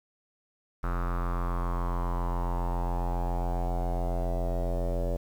square tone with low-pass filter sweep, 43.65 Hz, F1, in tune, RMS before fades -29 dBFS, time 0.83-5.17 s, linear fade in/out 10 ms, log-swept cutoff 1300 to 570 Hz, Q 5.1, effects 9-bit

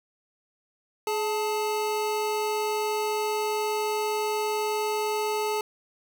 square tone pair together, 422.6 / 880 Hz, G#4 / A5, +30 / 0 cents, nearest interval octave + minor second, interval 1270 cents, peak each -28 / -30 dBFS, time 1.07-5.61 s, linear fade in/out 2 ms, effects none

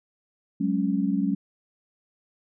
sine chord, F# suspended second, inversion none, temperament equal with one note detuned, 187.36 / 207.7 / 277.2 Hz, F#3 / G#3 / C#4, +22 / 0 / 0 cents, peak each -26 dBFS, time 0.6-1.35 s, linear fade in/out 10 ms, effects none

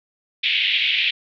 pink band-pass noise, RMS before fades -20 dBFS, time 0.43-1.11 s, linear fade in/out 10 ms, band 2200 to 3600 Hz, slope 48 dB/octave, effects none

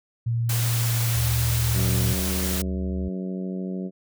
sine tone, 116.54 Hz, A#2, in tune, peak -21 dBFS, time 0.26-2.14 s, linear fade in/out 10 ms
white noise, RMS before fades -29 dBFS, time 0.49-2.62 s, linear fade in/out 5 ms
sine tone with pitch glide, 73.5 to 74.27 Hz, D2 to D2, +2 to +20 cents, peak -27 dBFS, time 1.15-3.09 s, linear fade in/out 10 ms, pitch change +18 cents, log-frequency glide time 1.39-1.5 s
harmonic tone, 93.3 Hz, F#2, 15 cents sharp, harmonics 2 / 3 / 4 / 5 / 6 / 7, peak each -28 / -37 / -36 / -42 / -43 / -46 dBFS, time 1.73-3.91 s, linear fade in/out 50 ms
effects none

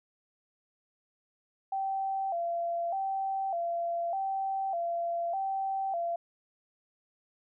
sine tone with vibrato, 728 Hz, F#5, 28 cents flat, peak -29 dBFS, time 1.72-6.16 s, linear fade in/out 5 ms, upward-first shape square, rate 0.83 Hz, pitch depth 110 cents each way, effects none

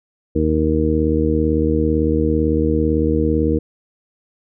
harmonic tone, 77.9 Hz, D#2, 3 cents sharp, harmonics 1 / 2 / 3 / 4 / 5 / 6, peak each -20 / -24 / -22 / -19 / -28 / -20 dBFS, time 0.35-3.59 s, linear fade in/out 10 ms, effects none

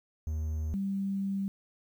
triangle / sine tone pair in turn, 77.78 / 195.99 Hz, D#2 / G3, 0 / 0 cents, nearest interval octave + major third, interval 1600 cents, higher second, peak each -28 / -29 dBFS, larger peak first, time 0.27-0.74 / 0.74-1.48 s, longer second, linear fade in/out 0 ms, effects 10-bit

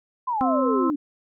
sine exponential sweep, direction down, 1046.5 to 277.7 Hz, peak -22 dBFS, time 0.27-0.96 s, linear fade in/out 10 ms
harmonic tone, 261.6 Hz, C4, in tune, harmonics 1 / 2 / 4 / 5, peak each -22 / -33 / -26 / -29 dBFS, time 0.41-0.9 s, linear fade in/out 0 ms
effects none

